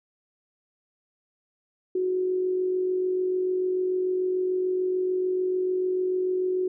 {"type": "tone with amplitude modulation", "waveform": "sine", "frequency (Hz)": 368.7, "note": "F#4", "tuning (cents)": -6, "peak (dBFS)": -21, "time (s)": [1.95, 6.68], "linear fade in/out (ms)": 5, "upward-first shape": "sine", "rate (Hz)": 46.8, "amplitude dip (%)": 35, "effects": []}